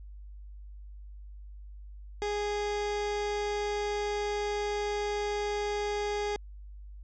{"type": "tone", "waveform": "30% pulse", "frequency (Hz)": 413.6, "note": "G#4", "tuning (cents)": -7, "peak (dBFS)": -27, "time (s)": [2.22, 6.36], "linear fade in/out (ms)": 0, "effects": ["added 50 Hz sine -43 dBFS peak until 7.03 s", "resampled to 16000 Hz"]}